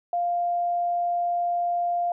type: tone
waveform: sine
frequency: 698.5 Hz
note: F5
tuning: in tune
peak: -22 dBFS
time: 0.13-2.12 s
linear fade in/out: 2 ms
effects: none